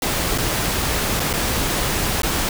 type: noise with dropouts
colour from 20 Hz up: pink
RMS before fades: -21 dBFS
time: 0.02-2.49 s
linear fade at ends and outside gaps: 2 ms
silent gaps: 0.378-0.383 / 1.197-1.201 / 1.33-1.336 / 2.22-2.232 s
effects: none